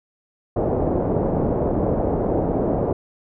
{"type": "low-pass noise", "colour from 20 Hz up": "white", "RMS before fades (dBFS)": -21, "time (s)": [0.56, 2.93], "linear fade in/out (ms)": 5, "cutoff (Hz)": 620, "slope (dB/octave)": 24, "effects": []}